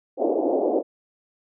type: band-pass noise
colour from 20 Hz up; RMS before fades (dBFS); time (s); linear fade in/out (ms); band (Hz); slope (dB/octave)
pink; -22; 0.17-0.83; 50; 290 to 710; 48
effects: none